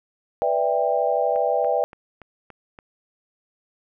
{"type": "chord", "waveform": "sine", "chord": "E minor seventh", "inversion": "second", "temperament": "equal with one note detuned", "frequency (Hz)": [493.9, 587.3, 659.3, 794.5], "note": ["B4", "D5", "E5", "G5"], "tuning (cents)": [0, 0, 0, 23], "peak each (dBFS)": -24, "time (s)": [0.42, 1.84], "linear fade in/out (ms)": 0}
{"type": "click train", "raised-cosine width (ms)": 0.5, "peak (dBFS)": -27, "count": 6, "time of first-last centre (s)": [1.36, 2.789], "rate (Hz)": 3.5}
{"effects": []}